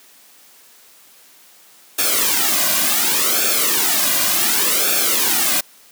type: noise with flanger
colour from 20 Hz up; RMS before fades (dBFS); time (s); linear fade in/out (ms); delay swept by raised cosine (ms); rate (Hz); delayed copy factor
white; -17; 1.98-5.61; 10; 1 to 2.3; 0.68; -0.8
effects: white hiss -48 dBFS RMS until 5.91 s + high-pass 200 Hz 12 dB/octave